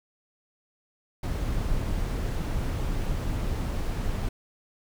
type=noise; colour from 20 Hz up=brown; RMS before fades=-28 dBFS; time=1.23-4.29 s; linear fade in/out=5 ms; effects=none